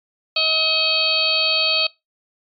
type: harmonic tone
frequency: 637 Hz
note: D#5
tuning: 41 cents sharp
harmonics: 1 / 2 / 4 / 5 / 6 / 7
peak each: -27 / -30 / -22 / -22 / -25 / -19 dBFS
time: 0.36-1.87 s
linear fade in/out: 5 ms
effects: noise-tail reverb RT60 0.2 s tail -21 dB re dry + MP3 96 kbps